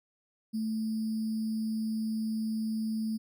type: tone with sample-and-hold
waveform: sine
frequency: 220 Hz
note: A3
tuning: in tune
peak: -29 dBFS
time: 0.53-3.18 s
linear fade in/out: 20 ms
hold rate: 4900 Hz
effects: none